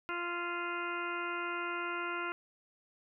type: harmonic tone with a mistuned harmonic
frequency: 347.3 Hz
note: F4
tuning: 10 cents flat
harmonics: 1 / 2 / 3 / 4 / 5 / 6 / 7 / 8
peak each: -41 / -47 / -41 / -38 / -51 / -45 / -46 / -47 dBFS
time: 0.09-2.32 s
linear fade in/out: 0 ms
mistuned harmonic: 7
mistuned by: +36 cents
effects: none